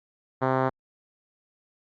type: tone with low-pass filter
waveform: 5% pulse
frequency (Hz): 131.1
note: C3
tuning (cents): +4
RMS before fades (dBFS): -24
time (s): 0.41-0.7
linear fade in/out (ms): 20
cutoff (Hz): 1100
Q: 0.84
effects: Opus 48 kbps